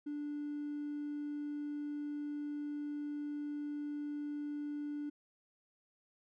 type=tone with hard clipping; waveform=triangle; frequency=293.3 Hz; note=D4; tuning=2 cents flat; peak=-38 dBFS; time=0.06-5.1 s; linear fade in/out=10 ms; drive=4 dB; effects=none